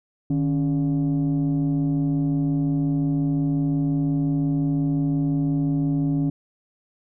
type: tone pair together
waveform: sine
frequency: 152.82 / 278.5 Hz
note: D#3 / C#4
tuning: -31 / +8 cents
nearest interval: minor seventh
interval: 1039 cents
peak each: -20 dBFS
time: 0.3-6.3 s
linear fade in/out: 5 ms
effects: tanh soft clip ceiling -16 dBFS